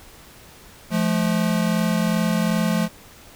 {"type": "tone pair together", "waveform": "square", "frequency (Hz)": [173.2, 215.8], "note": ["F3", "A3"], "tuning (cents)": [-14, -33], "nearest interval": "major third", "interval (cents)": 381, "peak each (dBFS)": -22, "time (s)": [0.9, 2.89], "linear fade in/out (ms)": 50, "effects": ["pink hiss -46 dBFS RMS until 3.35 s"]}